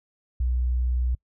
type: tone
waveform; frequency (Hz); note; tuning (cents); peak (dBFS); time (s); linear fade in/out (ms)
sine; 61.74; B1; 0; -21; 0.4-1.15; 5
effects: noise-tail reverb RT60 0.1 s tail -26 dB re dry